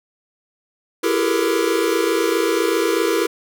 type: tone cluster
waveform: square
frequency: 335 / 390.3 / 415 / 450.6 / 478.4 Hz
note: E4 / G4 / G#4 / A4 / A#4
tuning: +28 / -8 / -1 / +41 / +45 cents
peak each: -22 / -24 / -26 / -24 / -24 dBFS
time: 1.03-3.27 s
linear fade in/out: 10 ms
effects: none